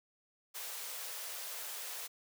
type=high-pass noise; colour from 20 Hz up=white; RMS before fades=-43 dBFS; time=0.54-2.08 s; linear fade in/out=20 ms; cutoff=430 Hz; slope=48 dB/octave; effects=none